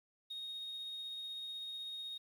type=tone with tremolo; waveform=sine; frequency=3729 Hz; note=A#7; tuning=in tune; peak=-39 dBFS; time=0.3-2.18 s; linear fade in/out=10 ms; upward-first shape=triangle; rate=16 Hz; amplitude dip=25%; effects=tanh soft clip ceiling -39 dBFS + 11-bit